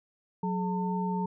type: tone cluster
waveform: sine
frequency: 184 / 423.1 / 901 Hz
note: F#3 / G#4 / A5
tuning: -9 / +32 / +41 cents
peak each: -29 / -37 / -33 dBFS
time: 0.43-1.26 s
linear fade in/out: 5 ms
effects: none